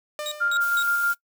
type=tone with exponential decay; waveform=sawtooth; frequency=599 Hz; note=D5; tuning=34 cents sharp; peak=-24 dBFS; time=0.19-0.93 s; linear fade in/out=1 ms; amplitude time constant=160 ms
type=tone bursts; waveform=30% pulse; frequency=3791 Hz; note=A#7; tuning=28 cents sharp; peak=-26 dBFS; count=3; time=0.26-0.825 s; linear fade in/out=0 ms; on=55 ms; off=200 ms
type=tone with tremolo; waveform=sine; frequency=1400 Hz; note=F6; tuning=4 cents sharp; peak=-19 dBFS; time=0.4-1.14 s; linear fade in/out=20 ms; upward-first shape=square; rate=6.3 Hz; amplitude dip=25%
type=noise; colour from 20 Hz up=blue; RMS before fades=-36 dBFS; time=0.6-1.15 s; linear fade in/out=20 ms
effects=noise-tail reverb RT60 0.1 s tail -21 dB re dry

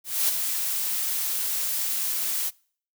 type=noise with ADSR envelope; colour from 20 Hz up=blue; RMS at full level=-21 dBFS; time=0.04-2.51 s; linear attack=250 ms; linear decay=6 ms; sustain=-6 dB; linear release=34 ms; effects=noise-tail reverb RT60 0.5 s tail -25 dB re dry

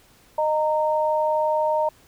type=tone pair together; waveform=sine; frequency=616 / 923 Hz; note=D#5 / A#5; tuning=-17 / -17 cents; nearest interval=perfect fifth; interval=700 cents; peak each=-21 / -22 dBFS; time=0.38-1.89 s; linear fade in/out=5 ms; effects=pink hiss -55 dBFS RMS until 2.07 s

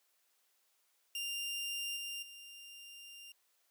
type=tone with level steps; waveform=sawtooth; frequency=2794 Hz; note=F7; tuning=in tune; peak=-34 / -37 / -47 dBFS; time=1.15-3.32 s; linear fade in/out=2 ms; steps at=1.96 / 2.22 s; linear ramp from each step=10 ms; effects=white hiss -75 dBFS RMS until 3.7 s + high-pass 400 Hz 12 dB/octave

